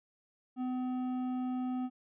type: tone with hard clipping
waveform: sine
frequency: 253.3 Hz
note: B3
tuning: 44 cents sharp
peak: -34 dBFS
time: 0.56-1.9 s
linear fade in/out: 50 ms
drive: 8 dB
effects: resampled to 8000 Hz